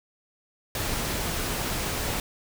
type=noise; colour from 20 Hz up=pink; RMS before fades=-29 dBFS; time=0.75-2.2 s; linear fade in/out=2 ms; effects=none